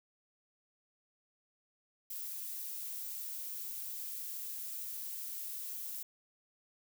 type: noise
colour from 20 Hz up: violet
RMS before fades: -42 dBFS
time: 2.1-6.03 s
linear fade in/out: 5 ms
effects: none